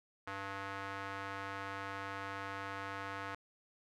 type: tone with band-pass filter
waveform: square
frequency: 98.2 Hz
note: G2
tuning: 4 cents sharp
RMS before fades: -43 dBFS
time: 0.27-3.35 s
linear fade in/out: 5 ms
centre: 1400 Hz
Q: 1.5
effects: none